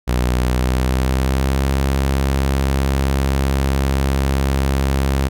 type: tone with pitch glide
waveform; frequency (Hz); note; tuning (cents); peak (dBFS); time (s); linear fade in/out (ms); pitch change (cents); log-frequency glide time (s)
sawtooth; 61.74 to 67.72; B1 to C#2; 0 to -40; -11; 0.07-5.29; 20; +160; 0.33-1.65
effects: none